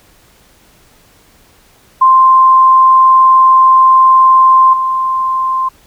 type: tone with level steps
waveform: sine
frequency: 1046.5 Hz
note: C6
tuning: in tune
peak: -3 / -11 dBFS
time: 2.01-5.69 s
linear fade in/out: 10 ms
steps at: 4.73 s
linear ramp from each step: 5 ms
effects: pink hiss -47 dBFS RMS until 5.86 s